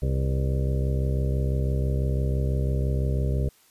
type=harmonic tone with a mistuned harmonic; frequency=66 Hz; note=C2; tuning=16 cents sharp; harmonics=1 / 2 / 3 / 4 / 5 / 6 / 7 / 8 / 9; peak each=-24 / -26 / -36 / -39 / -43 / -36 / -38 / -44 / -40 dBFS; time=0.02-3.49 s; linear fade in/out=5 ms; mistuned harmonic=7; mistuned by=+57 cents; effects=white hiss -59 dBFS RMS until 3.7 s + resampled to 32000 Hz